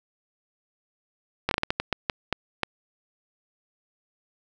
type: slowing click train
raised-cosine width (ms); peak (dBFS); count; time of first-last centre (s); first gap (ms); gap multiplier
0.3; -7; 11; 1.49-2.633; 22; 1.34
effects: none